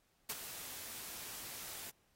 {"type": "noise with ADSR envelope", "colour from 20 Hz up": "white", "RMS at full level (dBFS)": -37, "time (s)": [0.29, 1.9], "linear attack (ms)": 8, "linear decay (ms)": 39, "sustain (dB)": -10, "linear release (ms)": 4, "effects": ["pink hiss -75 dBFS RMS until 2.15 s", "AAC 48 kbps"]}